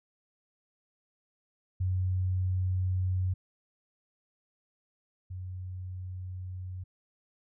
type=tone pair in turn; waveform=sine; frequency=92.4 / 91.99 Hz; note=F#2 / F#2; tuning=-2 / -10 cents; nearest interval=unison; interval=8 cents; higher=first; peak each=-26 / -36 dBFS; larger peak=first; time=1.8-3.34 / 5.3-6.84 s; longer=neither; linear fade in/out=10 ms; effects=none

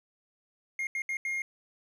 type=tone bursts at uneven times; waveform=triangle; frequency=2133 Hz; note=C7; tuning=33 cents sharp; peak=-28 dBFS; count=4; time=0.79-0.87 / 0.95-1.02 / 1.09-1.17 / 1.25-1.42 s; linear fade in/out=2 ms; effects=none

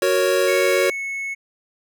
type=chord; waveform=square; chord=F# major; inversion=none; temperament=equal; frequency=370 / 466.2 / 554.4 Hz; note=F#4 / A#4 / C#5; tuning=0 / 0 / 0 cents; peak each=-21 / -23 / -20 dBFS; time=0.02-0.9 s; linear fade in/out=2 ms
type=tone with pitch glide; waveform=triangle; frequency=2217 to 2198 Hz; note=C#7 to C#7; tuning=0 to -15 cents; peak=-23 dBFS; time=0.47-1.35 s; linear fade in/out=20 ms; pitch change=-15 cents; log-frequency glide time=0.82-1.02 s
effects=none

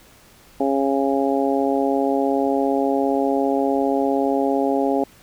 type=harmonic tone; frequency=137.3 Hz; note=C#3; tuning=16 cents flat; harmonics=2 / 3 / 4 / 5 / 6; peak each=-21 / -23 / -24 / -25 / -26 dBFS; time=0.6-5.04 s; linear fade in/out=5 ms; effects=pink hiss -50 dBFS RMS until 5.22 s

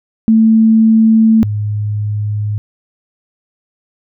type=tone pair in turn; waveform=sine; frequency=222.1 / 104.82 Hz; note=A3 / G#2; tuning=+16 / +16 cents; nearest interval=octave + minor second; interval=1300 cents; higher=first; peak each=-5 / -14 dBFS; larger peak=first; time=0.28-1.43 / 1.43-2.58 s; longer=neither; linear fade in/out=0 ms; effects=none

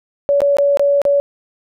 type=tone with dropouts; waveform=sine; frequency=567 Hz; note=C#5; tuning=39 cents sharp; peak=-10 dBFS; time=0.29-1.2 s; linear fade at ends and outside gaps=0 ms; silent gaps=0.405-0.418 / 0.569-0.585 / 0.772-0.795 / 1.017-1.052 s; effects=none

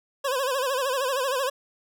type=tone with vibrato; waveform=25% pulse; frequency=529 Hz; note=C5; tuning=19 cents sharp; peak=-20 dBFS; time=0.24-1.5 s; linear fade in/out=10 ms; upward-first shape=sine; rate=13 Hz; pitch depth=110 cents each way; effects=none

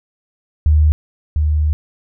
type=tone pair in turn; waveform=sine; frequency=76.3 / 76.03 Hz; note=D#2 / D#2; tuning=-33 / -39 cents; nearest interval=unison; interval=6 cents; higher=first; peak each=-8 / -12 dBFS; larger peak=first; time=0.66-0.92 / 1.36-1.73 s; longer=second; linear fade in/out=0 ms; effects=none

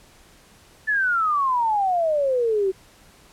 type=exponential sweep; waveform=sine; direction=down; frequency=1760 to 371.5 Hz; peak=-18 dBFS; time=0.87-2.72 s; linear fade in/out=20 ms; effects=pink hiss -52 dBFS RMS until 3.32 s + low-pass 12000 Hz 12 dB/octave

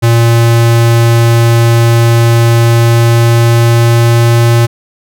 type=tone with pitch glide; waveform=square; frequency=116.54 to 117.35 Hz; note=A#2 to A#2; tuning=0 to +12 cents; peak=-5 dBFS; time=0.02-4.67 s; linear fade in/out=20 ms; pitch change=+12 cents; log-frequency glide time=2.55-4.45 s; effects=none

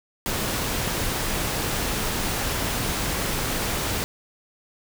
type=noise; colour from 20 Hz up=pink; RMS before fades=-26 dBFS; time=0.26-4.04 s; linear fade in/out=0 ms; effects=none

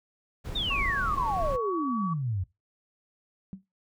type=noise; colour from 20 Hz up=brown; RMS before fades=-34 dBFS; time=0.44-1.57 s; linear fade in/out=20 ms
type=exponential sweep; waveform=sine; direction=down; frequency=3783 to 87 Hz; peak=-27 dBFS; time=0.55-2.44 s; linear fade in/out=10 ms
type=tone with pitch glide; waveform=sine; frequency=1117 to 1137.2 Hz; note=C#6 to C#6; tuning=+13 to +44 cents; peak=-30 dBFS; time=0.7-2.14 s; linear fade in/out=10 ms; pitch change=+31 cents; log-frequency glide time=1.5-1.87 s
type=tone with exponential decay; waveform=sine; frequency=189.3 Hz; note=F#3; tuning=40 cents sharp; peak=-31 dBFS; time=3.53-3.63 s; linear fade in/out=0 ms; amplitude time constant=20 ms
effects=noise-tail reverb RT60 0.2 s tail -17 dB re dry

